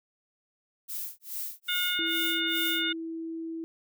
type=noise with tremolo; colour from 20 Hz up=violet; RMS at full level=-34 dBFS; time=0.88-2.9 s; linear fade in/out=20 ms; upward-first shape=sine; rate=2.4 Hz; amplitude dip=100%
type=harmonic tone; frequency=719 Hz; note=F#5; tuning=50 cents flat; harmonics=2 / 3 / 4 / 5; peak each=-32 / -35 / -33 / -30 dBFS; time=1.68-2.93 s; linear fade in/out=10 ms
type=tone with pitch glide; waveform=sine; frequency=329.6 to 327.1 Hz; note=E4 to E4; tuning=0 to -13 cents; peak=-33 dBFS; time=1.99-3.64 s; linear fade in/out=0 ms; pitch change=-13 cents; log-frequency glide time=2.44-3.04 s
effects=none